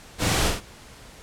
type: noise with echo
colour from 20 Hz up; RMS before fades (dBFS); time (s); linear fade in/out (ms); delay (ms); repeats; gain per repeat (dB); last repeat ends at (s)
pink; -23; 0.18-0.52; 50; 46; 2; -4; 0.612
effects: pink hiss -46 dBFS RMS until 1.22 s + low-pass 10000 Hz 12 dB/octave